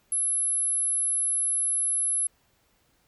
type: tone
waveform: sine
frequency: 11000 Hz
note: F9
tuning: 27 cents flat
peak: -23 dBFS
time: 0.12-2.27 s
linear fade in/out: 2 ms
effects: pink hiss -67 dBFS RMS until 3.07 s